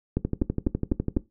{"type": "two click trains", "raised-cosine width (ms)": 3, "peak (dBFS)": [-10, -12], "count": [5, 12], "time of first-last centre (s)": [[0.17, 1.17], [0.25, 1.167]], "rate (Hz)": [4, 12], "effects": ["noise-tail reverb RT60 0.2 s tail -18 dB re dry"]}